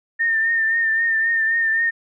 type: tone with vibrato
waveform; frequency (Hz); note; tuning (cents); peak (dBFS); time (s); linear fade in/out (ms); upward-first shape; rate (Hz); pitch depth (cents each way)
sine; 1812; A#6; -50; -16; 0.19-1.91; 20; triangle; 3.8; 43
effects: none